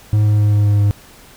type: tone with pitch steps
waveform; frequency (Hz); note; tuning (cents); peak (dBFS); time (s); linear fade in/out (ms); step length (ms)
triangle; 105.8 / 105.07 / 104.34 / 103.62 / 102.91 / 102.2; G#2 / G#2 / G#2 / G#2 / G#2 / G#2; +33 / +21 / +9 / -3 / -15 / -27; -8; 0.13-0.91; 0; 130
effects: pink hiss -43 dBFS RMS until 1.36 s